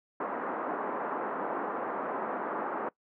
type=band-pass noise; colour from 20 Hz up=white; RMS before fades=-34 dBFS; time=0.2-2.89 s; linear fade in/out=5 ms; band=240 to 1300 Hz; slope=24 dB/octave; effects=noise-tail reverb RT60 0.1 s tail -20 dB re dry + low-pass 2000 Hz 12 dB/octave